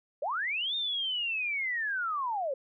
sine linear two-way sweep, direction up then down, 509 to 3679 to 509 Hz, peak -29 dBFS, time 0.22-2.54 s, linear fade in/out 5 ms, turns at 0.75 s, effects none

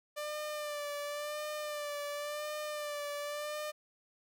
sawtooth tone with vibrato, 592 Hz, D5, 14 cents sharp, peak -33 dBFS, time 0.16-3.72 s, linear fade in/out 20 ms, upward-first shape sine, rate 0.93 Hz, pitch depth 36 cents each way, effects none

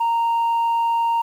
sine tone, 927 Hz, A#5, 10 cents flat, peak -14 dBFS, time 0-1.22 s, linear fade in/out 10 ms, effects tanh soft clip ceiling -16 dBFS + 8-bit

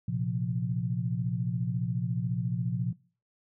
sine chord, Bb suspended second, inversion none, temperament equal, 116.54 / 130.81 / 174.61 Hz, Bb2 / C3 / F3, 0 / 0 / 0 cents, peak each -32 dBFS, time 0.08-2.93 s, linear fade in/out 5 ms, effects noise-tail reverb RT60 0.4 s tail -21 dB re dry

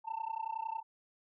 sine tone with amplitude modulation, 894 Hz, A5, 27 cents sharp, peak -30 dBFS, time 0.04-0.83 s, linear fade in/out 50 ms, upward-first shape sine, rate 30.9 Hz, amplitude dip 95%, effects tanh soft clip ceiling -31 dBFS

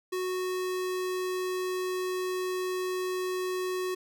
square tone, 368.4 Hz, F#4, 7 cents flat, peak -30 dBFS, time 0.12-3.95 s, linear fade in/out 10 ms, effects none

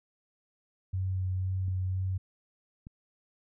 sine tone with vibrato, 93.4 Hz, F#2, 17 cents sharp, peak -28 dBFS, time 0.93-2.18 s, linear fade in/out 10 ms, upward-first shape sine, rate 2 Hz, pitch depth 13 cents each way
clicks, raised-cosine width 5 ms, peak -32 dBFS, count 2, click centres 1.682 / 2.869 s
effects none

